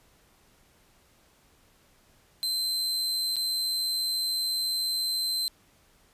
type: tone with dropouts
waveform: 40% pulse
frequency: 4093 Hz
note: C8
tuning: 39 cents flat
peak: -25 dBFS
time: 2.43-5.48 s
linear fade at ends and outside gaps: 0 ms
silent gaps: 3.358-3.366 s
effects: pink hiss -62 dBFS RMS until 6.13 s + resampled to 32000 Hz